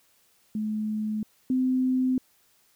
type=tone pair in turn; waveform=sine; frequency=214.5 / 257.1 Hz; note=A3 / C4; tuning=-44 / -30 cents; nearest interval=minor third; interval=314 cents; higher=second; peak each=-26 / -21 dBFS; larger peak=second; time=0.55-1.23 / 1.5-2.18 s; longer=neither; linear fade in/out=2 ms; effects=white hiss -64 dBFS RMS until 2.75 s